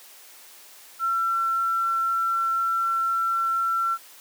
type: tone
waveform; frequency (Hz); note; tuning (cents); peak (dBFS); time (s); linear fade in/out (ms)
sine; 1351; E6; +42; -21; 0.99-3.98; 50
effects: white hiss -48 dBFS RMS until 4.2 s + high-pass 400 Hz 12 dB/octave